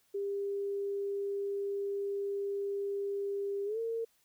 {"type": "tone with pitch glide", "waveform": "sine", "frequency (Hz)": [399.8, 456.6], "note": ["G4", "A#4"], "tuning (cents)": [34, -36], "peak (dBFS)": -32, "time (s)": [0.14, 4.05], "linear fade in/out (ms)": 10, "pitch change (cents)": 230, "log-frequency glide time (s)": [3.65, 3.79], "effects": ["white hiss -71 dBFS RMS until 4.24 s"]}